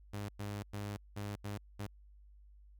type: tone bursts at uneven times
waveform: sawtooth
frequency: 102.3 Hz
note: G#2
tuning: 26 cents flat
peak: -35 dBFS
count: 6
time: 0.13-0.29 / 0.39-0.63 / 0.73-0.97 / 1.16-1.36 / 1.44-1.58 / 1.79-1.87 s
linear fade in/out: 10 ms
effects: added 50 Hz sine -56 dBFS peak until 2.79 s